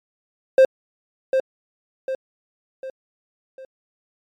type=tone with echo; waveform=triangle; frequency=527 Hz; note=C5; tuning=12 cents sharp; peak=-6 dBFS; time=0.58-0.65 s; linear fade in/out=2 ms; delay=750 ms; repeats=4; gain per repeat=-7 dB; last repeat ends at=3.65 s; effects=MP3 96 kbps